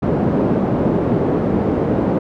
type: band-pass noise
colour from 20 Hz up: pink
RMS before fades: -17 dBFS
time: 0.02-2.19 s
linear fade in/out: 10 ms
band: 160 to 490 Hz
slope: 12 dB/octave
effects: none